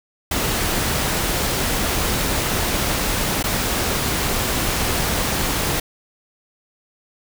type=noise with dropouts; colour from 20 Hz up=pink; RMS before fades=-21 dBFS; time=0.31-5.8 s; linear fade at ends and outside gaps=5 ms; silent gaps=3.428-3.439 s; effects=none